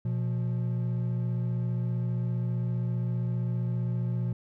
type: tone pair together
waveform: triangle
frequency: 121.55 / 176.7 Hz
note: B2 / F3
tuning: -27 / +21 cents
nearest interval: tritone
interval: 648 cents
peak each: -25 / -31 dBFS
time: 0.05-4.33 s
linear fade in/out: 5 ms
effects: tanh soft clip ceiling -17 dBFS